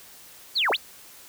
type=linear two-way sweep; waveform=sine; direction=down then up; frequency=4710 to 335.2 to 4710 Hz; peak=-20 dBFS; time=0.55-0.77 s; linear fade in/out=20 ms; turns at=0.71 s; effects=white hiss -48 dBFS RMS until 1.28 s